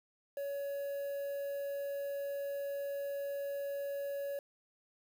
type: tone with quantisation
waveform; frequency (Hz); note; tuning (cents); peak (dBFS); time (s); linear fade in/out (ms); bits
triangle; 562; C#5; +24; -34; 0.37-4.39; 2; 9
effects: none